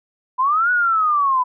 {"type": "linear two-way sweep", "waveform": "sine", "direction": "up then down", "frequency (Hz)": [987.8, 1480, 987.8], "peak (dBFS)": -14, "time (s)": [0.38, 1.44], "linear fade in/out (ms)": 20, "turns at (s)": 0.71, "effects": []}